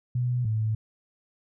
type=tone pair in turn; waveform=sine; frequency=123.47 / 109.47 Hz; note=B2 / A2; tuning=0 / -8 cents; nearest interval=major second; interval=208 cents; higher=first; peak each=-23 dBFS; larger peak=neither; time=0.15-0.45 / 0.45-0.75 s; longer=neither; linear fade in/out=5 ms; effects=none